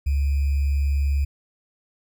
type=tone with sample-and-hold; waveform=sine; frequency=70.2 Hz; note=C#2; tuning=22 cents sharp; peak=-18 dBFS; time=0.06-1.25 s; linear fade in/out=10 ms; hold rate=2450 Hz; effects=none